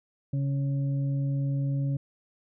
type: harmonic tone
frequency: 138.59 Hz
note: C#3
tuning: in tune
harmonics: 1 / 2 / 4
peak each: -25 / -36 / -45 dBFS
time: 0.33-1.97 s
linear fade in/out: 5 ms
effects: none